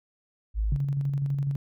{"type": "tone", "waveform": "sine", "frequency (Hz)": 53.2, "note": "G#1", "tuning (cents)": 42, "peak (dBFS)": -23, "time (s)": [0.54, 0.78], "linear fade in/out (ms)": 50}
{"type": "tone with tremolo", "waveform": "sine", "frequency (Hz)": 140, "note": "C#3", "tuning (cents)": 18, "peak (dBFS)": -23, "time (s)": [0.72, 1.56], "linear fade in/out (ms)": 2, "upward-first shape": "square", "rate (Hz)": 12, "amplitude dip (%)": 35}
{"effects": []}